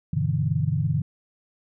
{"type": "chord", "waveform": "sine", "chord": "E minor seventh", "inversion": "first", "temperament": "equal", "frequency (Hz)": [98, 123.47, 146.83, 164.81], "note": ["G2", "B2", "D3", "E3"], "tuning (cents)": [0, 0, 0, 0], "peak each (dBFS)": [-28, -27, -24, -28], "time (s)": [0.13, 1.02], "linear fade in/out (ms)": 5, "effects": []}